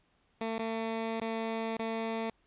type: tone with dropouts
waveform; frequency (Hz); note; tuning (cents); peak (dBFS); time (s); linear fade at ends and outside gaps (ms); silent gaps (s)
15% pulse; 224.9; A3; +38; -26; 0.41-2.3; 2; 0.582-0.592 / 1.201-1.215 / 1.769-1.793
effects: pink hiss -71 dBFS RMS until 2.46 s + resampled to 8000 Hz